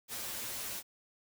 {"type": "noise with comb filter", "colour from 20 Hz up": "white", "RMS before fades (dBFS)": -40, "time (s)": [0.08, 0.83], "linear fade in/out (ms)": 50, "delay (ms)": 8.9, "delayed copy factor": 0.7, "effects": []}